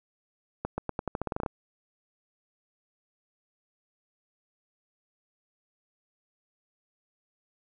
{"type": "accelerating click train", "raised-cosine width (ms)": 1, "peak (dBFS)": -16, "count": 13, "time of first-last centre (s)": [0.65, 1.462], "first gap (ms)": 130, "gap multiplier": 0.87, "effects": []}